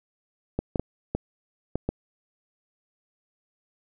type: clicks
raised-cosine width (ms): 2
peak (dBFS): -12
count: 6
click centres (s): 0.59 / 0.758 / 0.796 / 1.15 / 1.756 / 1.89
effects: none